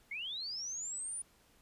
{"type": "linear sweep", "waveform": "sine", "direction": "up", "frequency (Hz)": [2100, 9660], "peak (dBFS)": -38, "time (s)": [0.11, 1.22], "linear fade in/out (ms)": 5, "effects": ["pink hiss -67 dBFS RMS until 1.61 s", "resampled to 32000 Hz"]}